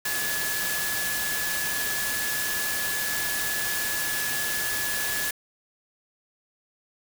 sine tone in noise, 1705 Hz, G#6, 45 cents sharp, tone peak -30 dBFS, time 0.05-5.31 s, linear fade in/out 5 ms, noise white, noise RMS -29 dBFS, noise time 0.05-5.31 s, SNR -4 dB, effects none

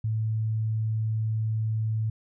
sine tone, 110 Hz, A2, in tune, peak -24 dBFS, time 0.04-2.1 s, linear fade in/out 5 ms, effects none

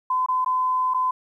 sine tone with dropouts, 1019 Hz, C6, 46 cents flat, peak -19 dBFS, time 0.1-1.11 s, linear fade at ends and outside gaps 5 ms, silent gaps 0.262-0.285 / 0.447-0.46 / 0.938-0.944 s, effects 10-bit

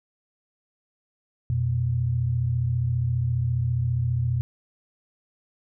sine tone pair together, 87.31 / 122.09 Hz, F2 / B2, 0 / -19 cents, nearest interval tritone, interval 581 cents, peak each -28 / -22 dBFS, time 1.5-4.41 s, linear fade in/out 0 ms, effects none

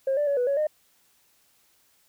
sine tone with pitch steps, 537 / 587 / 565 / 492.4 / 559 / 610 Hz, C5 / D5 / C#5 / B4 / C#5 / D#5, +45 / -1 / +33 / -5 / +14 / -34 cents, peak -20 dBFS, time 0.07-0.67 s, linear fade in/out 5 ms, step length 100 ms, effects tanh soft clip ceiling -18 dBFS + white hiss -64 dBFS RMS until 2.08 s

